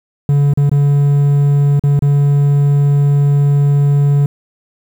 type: tone with dropouts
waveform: triangle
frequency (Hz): 142.8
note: D3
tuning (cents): -48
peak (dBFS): -6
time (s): 0.29-4.26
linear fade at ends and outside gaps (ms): 2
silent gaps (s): 0.537-0.574 / 0.695-0.715 / 1.795-1.837 / 1.992-2.022
effects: 7-bit